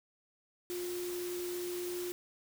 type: tone in noise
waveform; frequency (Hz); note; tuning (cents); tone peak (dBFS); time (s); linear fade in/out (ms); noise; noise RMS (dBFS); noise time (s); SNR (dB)
sine; 354.9; F4; +28; -36; 0.7-2.12; 0; white; -45; 0.7-2.12; +6
effects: none